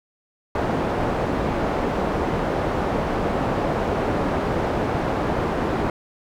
white low-pass noise, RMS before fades -23 dBFS, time 0.55-5.9 s, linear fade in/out 2 ms, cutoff 700 Hz, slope 12 dB/octave, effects none

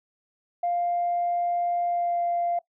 sine tone with pitch glide, 699 to 693.8 Hz, F5 to F5, +1 to -12 cents, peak -22 dBFS, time 0.63-2.59 s, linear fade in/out 5 ms, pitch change -13 cents, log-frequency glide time 1.86-2.22 s, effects noise-tail reverb RT60 0.1 s tail -20 dB re dry + tanh soft clip ceiling -18 dBFS

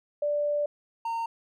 sine / triangle tone pair in turn, 587 / 917.6 Hz, D5 / A#5, -1 / -28 cents, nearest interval minor sixth, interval 773 cents, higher second, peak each -24 / -26 dBFS, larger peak first, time 0.22-0.66 / 1.05-1.26 s, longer first, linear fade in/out 5 ms, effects none

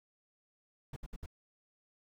brown noise bursts, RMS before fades -42 dBFS, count 4, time 0.93-1.261 s, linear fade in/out 5 ms, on 34 ms, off 65 ms, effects none

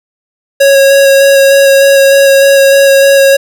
square tone with vibrato, 550 Hz, C#5, 14 cents flat, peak -3 dBFS, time 0.6-3.37 s, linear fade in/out 10 ms, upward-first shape square, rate 3.3 Hz, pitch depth 9 cents each way, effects none

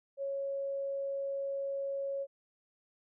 sine tone, 552 Hz, C#5, 7 cents flat, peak -33 dBFS, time 0.17-2.27 s, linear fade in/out 50 ms, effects none

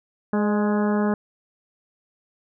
harmonic tone with a mistuned harmonic, 209 Hz, G#3, 11 cents sharp, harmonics 1 / 2 / 3 / 4 / 5 / 6 / 7 / 8, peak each -20 / -26 / -30 / -32 / -34 / -36 / -37 / -38 dBFS, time 0.33-1.14 s, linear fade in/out 2 ms, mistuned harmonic 3, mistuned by -36 cents, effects none

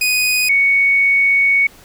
sawtooth / sine tone pair in turn, 2489 / 2226 Hz, D#7 / C#7, 0 / +7 cents, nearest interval major second, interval 193 cents, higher first, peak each -10 dBFS, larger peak neither, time 0.01-0.49 / 0.49-1.67 s, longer second, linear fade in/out 5 ms, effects pink hiss -44 dBFS RMS until 1.84 s

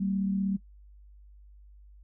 sine tone pair together, 193.47 / 229.8 Hz, G3 / A#3, -22 / -25 cents, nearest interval minor third, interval 297 cents, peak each -26 / -35 dBFS, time 0-0.57 s, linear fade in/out 10 ms, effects noise-tail reverb RT60 0.1 s tail -20 dB re dry + added 50 Hz sine -50 dBFS peak until 2.03 s

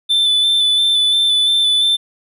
triangle tone with vibrato, 3520 Hz, A7, in tune, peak -10 dBFS, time 0.09-1.97 s, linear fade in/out 20 ms, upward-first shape square, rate 2.9 Hz, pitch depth 16 cents each way, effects none

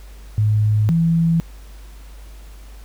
sine tone pair in turn, 106.3 / 165.91 Hz, G#2 / E3, +41 / +11 cents, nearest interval minor sixth, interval 770 cents, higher second, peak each -13 dBFS, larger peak neither, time 0.38-0.89 / 0.89-1.4 s, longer neither, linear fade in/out 0 ms, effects added 50 Hz sine -36 dBFS peak until 2.84 s + pink hiss -49 dBFS RMS until 2.84 s

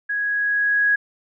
sine tone with level ramp, 1661.2 Hz, G#6, in tune, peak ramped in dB -21 to -14 dBFS, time 0.09-0.96 s, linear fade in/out 10 ms, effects none

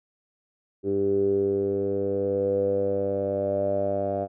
10% pulse tone with low-pass filter sweep, 98.9 Hz, G2, 16 cents sharp, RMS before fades -25 dBFS, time 0.83-4.28 s, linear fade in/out 50 ms, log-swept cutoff 370 to 660 Hz, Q 8.8, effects none

